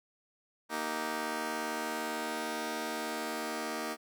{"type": "chord", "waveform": "10% pulse", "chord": "Eb major", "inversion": "second", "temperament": "just", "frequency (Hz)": [233.3, 311.1, 388.9], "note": ["Bb3", "Eb4", "G4"], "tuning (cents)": [2, 0, -14], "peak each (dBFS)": [-30, -29, -33], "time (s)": [0.69, 3.97], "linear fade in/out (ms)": 50, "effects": []}